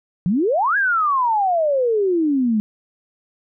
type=exponential two-way sweep; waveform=sine; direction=up then down; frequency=163.7 to 1677 to 207.4 Hz; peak=-15 dBFS; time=0.26-2.6 s; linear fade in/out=0 ms; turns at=0.77 s; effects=none